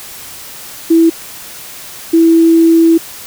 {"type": "tone bursts at uneven times", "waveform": "sine", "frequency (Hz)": 329.6, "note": "E4", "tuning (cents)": 0, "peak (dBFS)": -4, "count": 2, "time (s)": [[0.9, 1.1], [2.13, 2.98]], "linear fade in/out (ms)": 10, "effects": ["white hiss -30 dBFS RMS until 3.26 s"]}